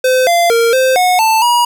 square tone with pitch steps, 513 / 689 / 463.1 / 520 / 729 / 885 / 960 Hz, C5 / F5 / A#4 / C5 / F#5 / A5 / B5, -34 / -24 / -11 / -11 / -26 / +10 / -49 cents, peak -9 dBFS, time 0.04-1.65 s, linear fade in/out 5 ms, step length 230 ms, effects none

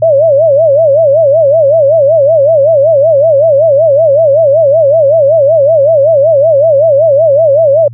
sine tone with vibrato, 600 Hz, D5, 37 cents sharp, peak -3 dBFS, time 0.02-7.88 s, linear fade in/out 5 ms, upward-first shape sine, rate 5.3 Hz, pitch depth 180 cents each way, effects added 116 Hz sine -24 dBFS peak until 7.93 s

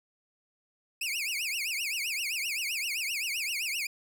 sawtooth tone with vibrato, 2489 Hz, D#7, in tune, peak -27 dBFS, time 1.01-3.87 s, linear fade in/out 5 ms, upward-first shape triangle, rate 7.7 Hz, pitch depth 290 cents each way, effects none

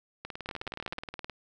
two click trains, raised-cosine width 0.3 ms, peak -22 / -19 dBFS, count 21 / 9, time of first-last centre 0.25-1.297 / 0.49-0.987 s, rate 19.1 / 16.1 Hz, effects none

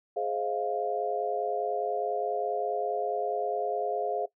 sine chord, F minor seventh, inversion first, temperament just, 419.1 / 523.8 / 628.6 / 698.5 Hz, Ab4 / C5 / Eb5 / F5, +16 / +2 / +18 / 0 cents, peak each -32 / -35 / -37 / -31 dBFS, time 0.16-4.26 s, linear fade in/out 10 ms, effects noise-tail reverb RT60 0.1 s tail -18 dB re dry

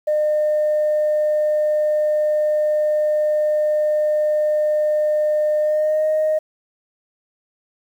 sine tone with pitch glide, 606 to 620.2 Hz, D#5 to D#5, -46 to -6 cents, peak -14 dBFS, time 0.07-6.39 s, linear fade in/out 10 ms, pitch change +40 cents, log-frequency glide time 5.6-6.06 s, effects tanh soft clip ceiling -12 dBFS + 8-bit

